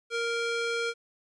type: tone with band-pass filter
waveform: square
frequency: 466.2 Hz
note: A#4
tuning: in tune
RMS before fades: -30 dBFS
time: 0.1-0.94 s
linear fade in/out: 50 ms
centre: 2200 Hz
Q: 0.56
effects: resampled to 22050 Hz + 10-bit